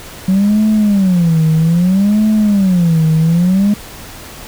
sine tone with vibrato, 185 Hz, F#3, in tune, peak -6 dBFS, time 0.28-3.74 s, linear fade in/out 5 ms, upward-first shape sine, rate 0.62 Hz, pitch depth 270 cents each way, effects tanh soft clip ceiling -6 dBFS + pink hiss -32 dBFS RMS until 4.47 s

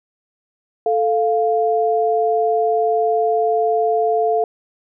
sine tone pair together, 440 / 698.5 Hz, A4 / F5, 0 / 0 cents, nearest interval minor sixth, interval 800 cents, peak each -17 dBFS, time 0.86-4.44 s, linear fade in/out 2 ms, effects none

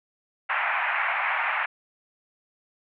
white band-pass noise, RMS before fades -26 dBFS, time 0.49-1.66 s, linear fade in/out 10 ms, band 700 to 2400 Hz, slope 48 dB/octave, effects none

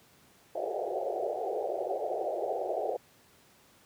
white band-pass noise, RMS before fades -33 dBFS, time 0.55-2.97 s, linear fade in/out 5 ms, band 360 to 770 Hz, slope 96 dB/octave, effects pink hiss -61 dBFS RMS until 3.85 s + high-pass 100 Hz 12 dB/octave

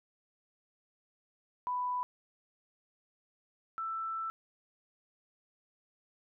sine tone pair in turn, 992 / 1327.2 Hz, B5 / E6, +7 / +11 cents, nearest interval perfect fourth, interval 504 cents, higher second, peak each -31 / -34 dBFS, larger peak first, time 1.67-2.03 / 3.78-4.3 s, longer second, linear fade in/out 0 ms, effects none

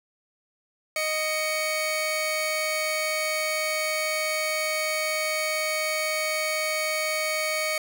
sawtooth tone pair together, 622.3 / 2239 Hz, D#5 / C#7, 0 / +17 cents, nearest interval octave + minor seventh, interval 2217 cents, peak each -24 dBFS, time 0.96-7.78 s, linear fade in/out 2 ms, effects none

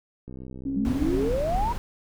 click train, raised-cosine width 3 ms, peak -27 dBFS, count 71, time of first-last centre 0.28-1.367 s, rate 64.4 Hz
sine tone, 272.6 Hz, C#4, 29 cents flat, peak -26 dBFS, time 0.65-1.29 s, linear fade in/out 10 ms
sine exponential sweep, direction up, 192.5 to 987.8 Hz, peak -24 dBFS, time 0.76-1.73 s, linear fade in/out 10 ms
brown noise, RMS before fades -29 dBFS, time 0.85-1.78 s, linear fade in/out 0 ms
effects none

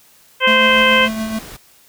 harmonic tone, 519 Hz, C5, 14 cents flat, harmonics 1 / 2 / 3 / 4 / 5 / 6, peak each -17 / -17 / -17 / -17 / -17 / -17 dBFS, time 0.4-1.09 s, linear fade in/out 50 ms
square tone with tremolo, 220 Hz, A3, in tune, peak -19 dBFS, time 0.47-1.39 s, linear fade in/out 5 ms, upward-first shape triangle, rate 7 Hz, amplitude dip 50%
pink noise, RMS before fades -35 dBFS, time 0.68-1.57 s, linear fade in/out 10 ms
effects white hiss -50 dBFS RMS until 1.88 s

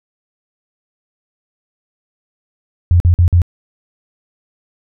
sine tone bursts, 87.31 Hz, F2, in tune, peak -6 dBFS, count 4, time 2.91-3.418 s, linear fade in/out 0 ms, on 91 ms, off 48 ms, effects none

